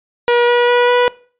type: tone with pitch steps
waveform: sawtooth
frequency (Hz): 480 / 483.3 / 486.7 / 490.1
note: B4 / B4 / B4 / B4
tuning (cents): -49 / -38 / -25 / -13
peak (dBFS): -6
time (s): 0.28-1.08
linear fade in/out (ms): 0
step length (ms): 200
effects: noise-tail reverb RT60 0.4 s tail -20 dB re dry + resampled to 8000 Hz

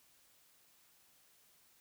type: silence
effects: white hiss -68 dBFS RMS until 1.8 s

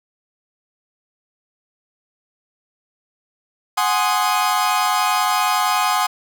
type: chord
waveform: 40% pulse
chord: Ab dominant seventh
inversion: third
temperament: equal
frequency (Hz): 740 / 830.6 / 1046.5 / 1244.5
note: Gb5 / Ab5 / C6 / Eb6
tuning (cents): 0 / 0 / 0 / 0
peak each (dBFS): -21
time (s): 3.77-6.07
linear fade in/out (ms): 10
effects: none

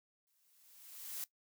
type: noise with exponential growth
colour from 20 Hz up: blue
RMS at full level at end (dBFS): -40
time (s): 0.27-1.24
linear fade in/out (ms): 0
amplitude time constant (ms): 210
effects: noise-tail reverb RT60 0.1 s tail -18 dB re dry

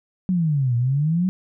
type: exponential two-way sweep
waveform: sine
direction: down then up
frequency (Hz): 190 to 117.1 to 190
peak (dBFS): -17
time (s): 0.29-1.29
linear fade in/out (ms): 0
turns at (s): 0.76
effects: none

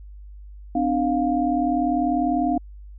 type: tone cluster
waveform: sine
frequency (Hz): 259.6 / 299.7 / 703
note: C4 / D4 / F5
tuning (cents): -13 / +35 / +11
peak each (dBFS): -23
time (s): 0.75-2.58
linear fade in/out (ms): 5
effects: added 50 Hz sine -38 dBFS peak until 2.98 s

